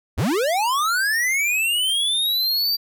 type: linear sweep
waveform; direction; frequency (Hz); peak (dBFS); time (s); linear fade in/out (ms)
square; up; 52.8 to 4699; -19; 0.17-2.77; 20
effects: none